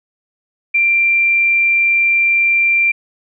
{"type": "tone", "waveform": "sine", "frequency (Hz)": 2366, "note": "D7", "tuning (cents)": 12, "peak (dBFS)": -10, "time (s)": [0.74, 2.92], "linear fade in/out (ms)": 10, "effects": []}